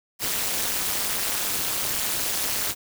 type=noise with amplitude modulation; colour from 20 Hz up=white; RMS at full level=-22 dBFS; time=0.19-2.75 s; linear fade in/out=50 ms; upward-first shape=sine; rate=212 Hz; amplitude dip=100%; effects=none